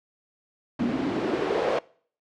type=noise with band-pass filter sweep; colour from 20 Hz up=white; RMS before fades=-26 dBFS; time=0.79-1.79 s; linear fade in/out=5 ms; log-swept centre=220 to 540 Hz; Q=3.3; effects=noise-tail reverb RT60 0.5 s tail -23 dB re dry + low-pass 4000 Hz 12 dB/octave